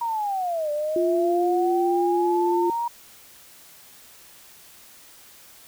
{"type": "linear two-way sweep", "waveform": "sine", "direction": "down then up", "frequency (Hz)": [950, 587.3, 950], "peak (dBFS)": -23, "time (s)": [0.01, 2.88], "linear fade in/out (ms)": 5, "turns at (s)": 0.71}
{"type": "tone with vibrato", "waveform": "sine", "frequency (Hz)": 349.5, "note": "F4", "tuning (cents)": 1, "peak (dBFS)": -20, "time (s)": [0.96, 2.7], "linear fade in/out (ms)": 2, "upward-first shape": "sine", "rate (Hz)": 18, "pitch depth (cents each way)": 11}
{"effects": ["white hiss -49 dBFS RMS until 5.67 s"]}